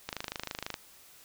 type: click train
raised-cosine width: 0.2 ms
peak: -17 dBFS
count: 18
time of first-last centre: 0.09-0.741 s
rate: 26.1 Hz
effects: white hiss -56 dBFS RMS until 1.24 s